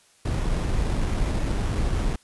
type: noise with sample-and-hold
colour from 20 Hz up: brown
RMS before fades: -24 dBFS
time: 0.25-2.16 s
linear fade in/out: 5 ms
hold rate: 4410 Hz
effects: white hiss -58 dBFS RMS until 2.23 s + resampled to 24000 Hz